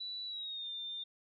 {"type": "tone with pitch glide", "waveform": "sine", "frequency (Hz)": [3951, 3602], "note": ["B7", "A7"], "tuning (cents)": [0, 40], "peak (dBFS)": -39, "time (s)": [0, 1.04], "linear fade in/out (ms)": 10, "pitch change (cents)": -160, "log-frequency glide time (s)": [0.26, 0.69], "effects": []}